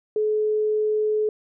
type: tone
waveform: sine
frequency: 427.7 Hz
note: A4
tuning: 49 cents flat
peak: -19 dBFS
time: 0.16-1.29 s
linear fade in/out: 2 ms
effects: none